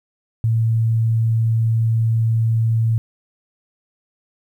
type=tone; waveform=sine; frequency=113.2 Hz; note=A2; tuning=50 cents sharp; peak=-14 dBFS; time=0.44-2.98 s; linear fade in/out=0 ms; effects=9-bit